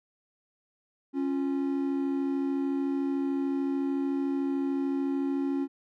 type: tone pair together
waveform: triangle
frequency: 275.6 / 349.2 Hz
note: C#4 / F4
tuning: -10 / 0 cents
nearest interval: major third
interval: 410 cents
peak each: -25 / -32 dBFS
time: 1.13-5.68 s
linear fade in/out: 50 ms
effects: none